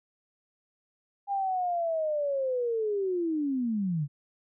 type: linear sweep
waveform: sine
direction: down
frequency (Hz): 809 to 136.4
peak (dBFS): -26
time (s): 1.27-4.08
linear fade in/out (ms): 50
effects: none